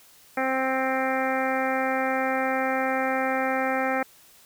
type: harmonic tone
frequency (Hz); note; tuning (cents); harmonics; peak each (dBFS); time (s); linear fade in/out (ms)
262.9; C4; +8; 1 / 2 / 3 / 4 / 5 / 6 / 7 / 8 / 9; -30 / -28 / -28 / -39 / -32 / -34 / -33 / -35 / -37; 0.37-4.03; 5
effects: white hiss -54 dBFS RMS until 4.45 s